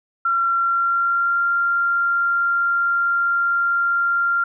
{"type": "tone with pitch glide", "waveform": "sine", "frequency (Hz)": [1367, 1387.7], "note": ["F6", "F6"], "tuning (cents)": [-37, -11], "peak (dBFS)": -16, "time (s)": [0.25, 4.44], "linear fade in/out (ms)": 5, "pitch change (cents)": 26, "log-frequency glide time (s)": [0.52, 1.44], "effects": []}